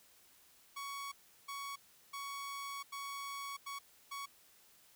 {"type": "tone bursts at uneven times", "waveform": "sawtooth", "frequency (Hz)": 1118, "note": "C#6", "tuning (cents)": 14, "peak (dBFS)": -38, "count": 6, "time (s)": [[0.76, 1.12], [1.48, 1.76], [2.13, 2.83], [2.92, 3.57], [3.66, 3.79], [4.11, 4.26]], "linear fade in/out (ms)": 10, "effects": ["white hiss -65 dBFS RMS until 4.95 s"]}